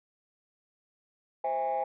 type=chord; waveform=sine; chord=C augmented; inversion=none; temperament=just; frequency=523.3 / 654.1 / 817.6 Hz; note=C5 / E5 / G#5; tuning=0 / -14 / -27 cents; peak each=-32 / -33 / -28 dBFS; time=1.44-1.84 s; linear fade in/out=5 ms; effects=tanh soft clip ceiling -23 dBFS